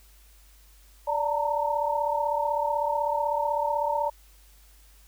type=tone cluster; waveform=sine; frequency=582 / 895 / 931 Hz; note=D5 / A5 / A#5; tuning=-16 / +29 / -2 cents; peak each=-28 dBFS; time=1.07-4.1 s; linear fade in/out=10 ms; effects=added 50 Hz sine -53 dBFS peak until 5.07 s + white hiss -59 dBFS RMS until 5.07 s